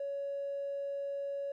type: tone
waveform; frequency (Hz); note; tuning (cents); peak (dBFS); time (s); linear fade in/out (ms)
triangle; 560; C#5; +18; -31; 0-1.52; 5
effects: tanh soft clip ceiling -32 dBFS